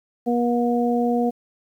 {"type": "harmonic tone", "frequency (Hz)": 239.8, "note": "A#3", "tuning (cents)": 49, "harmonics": [1, 2, 3], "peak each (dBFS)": [-20, -23, -25], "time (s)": [0.26, 1.31], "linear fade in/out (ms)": 20, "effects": ["9-bit"]}